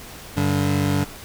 25% pulse tone pair together, 96.04 / 143.9 Hz, G2 / D3, -35 / -35 cents, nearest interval perfect fifth, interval 700 cents, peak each -18 dBFS, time 0.36-1.05 s, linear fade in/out 20 ms, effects pink hiss -39 dBFS RMS until 1.24 s

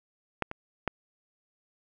clicks, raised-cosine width 0.5 ms, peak -12 / -21 / -12 dBFS, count 3, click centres 0.423 / 0.514 / 0.877 s, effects none

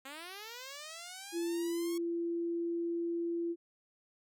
5% pulse linear sweep, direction up, 261.6 to 1108.7 Hz, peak -33 dBFS, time 0.05-1.98 s, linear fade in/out 5 ms
sine tone, 339.6 Hz, F4, 48 cents flat, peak -32 dBFS, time 1.32-3.56 s, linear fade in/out 50 ms
effects none

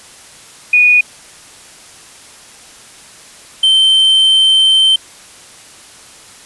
sine / triangle tone pair in turn, 2465 / 3106 Hz, D#7 / G7, -17 / -17 cents, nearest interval major third, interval 400 cents, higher second, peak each -5 dBFS, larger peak neither, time 0.73-1.01 / 3.63-4.96 s, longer second, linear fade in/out 5 ms, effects white hiss -38 dBFS RMS until 6.45 s + resampled to 24000 Hz

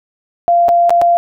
sine tone with dropouts, 691 Hz, F5, 19 cents flat, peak -7 dBFS, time 0.48-1.17 s, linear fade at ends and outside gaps 0 ms, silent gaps 0.684-0.69 / 0.895-0.905 / 1.015-1.019 s, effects none

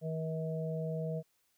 harmonic tone, 160 Hz, D#3, 49 cents sharp, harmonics 1 / 3 / 4, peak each -35 / -40 / -41 dBFS, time 0.01-1.23 s, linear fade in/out 50 ms, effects white hiss -75 dBFS RMS until 1.57 s

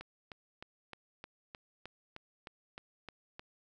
click train, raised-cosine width 0.3 ms, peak -29 dBFS, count 12, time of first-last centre 0.01-3.395 s, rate 3.25 Hz, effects none

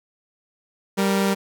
sawtooth tone pair together, 195.71 / 466.2 Hz, G3 / A#4, -3 / 0 cents, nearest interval octave + minor third, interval 1503 cents, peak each -15 / -22 dBFS, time 0.97-1.35 s, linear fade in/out 20 ms, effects none

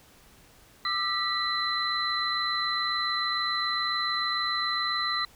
sine tone cluster, 1193 / 1320 / 1954 / 4039 Hz, D6 / E6 / B6 / B7, +27 / +2 / -19 / +38 cents, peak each -31 / -35 / -32 / -29 dBFS, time 0.85-5.25 s, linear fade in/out 2 ms, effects pink hiss -56 dBFS RMS until 5.35 s

